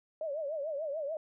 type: tone with vibrato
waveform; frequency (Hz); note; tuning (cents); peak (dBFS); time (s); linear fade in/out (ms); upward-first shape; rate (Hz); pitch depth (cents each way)
sine; 599; D5; +34; -33; 0.21-1.17; 2; triangle; 6.8; 180
effects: none